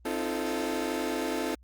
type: chord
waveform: 30% pulse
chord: F dominant seventh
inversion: second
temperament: equal with one note detuned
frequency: 261.6 / 311.1 / 343.4 / 440 Hz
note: C4 / Eb4 / F4 / A4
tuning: 0 / 0 / -29 / 0 cents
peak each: -32 dBFS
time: 0.05-1.55 s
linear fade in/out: 5 ms
effects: added 60 Hz sine -53 dBFS peak until 1.63 s + Opus 32 kbps